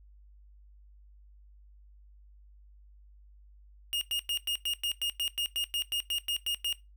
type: tone bursts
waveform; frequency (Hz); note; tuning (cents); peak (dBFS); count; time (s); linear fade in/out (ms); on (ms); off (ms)
45% pulse; 2847; F7; +33; -29; 16; 3.93-6.727; 0; 82; 99
effects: noise-tail reverb RT60 0.2 s tail -17 dB re dry + added 50 Hz sine -53 dBFS peak until 6.96 s